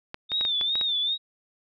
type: clicks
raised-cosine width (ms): 0.3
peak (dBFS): -18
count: 7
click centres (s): 0.144 / 0.318 / 0.411 / 0.451 / 0.612 / 0.755 / 0.812
type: tone with vibrato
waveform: sine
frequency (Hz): 3621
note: A7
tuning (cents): +49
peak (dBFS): -23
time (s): 0.29-1.18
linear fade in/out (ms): 50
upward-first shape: sine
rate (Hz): 2.5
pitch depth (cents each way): 89
effects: none